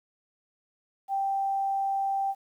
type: tone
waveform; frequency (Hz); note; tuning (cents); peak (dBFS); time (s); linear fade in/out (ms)
sine; 784; G5; 0; -25; 1.08-2.35; 50
effects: 10-bit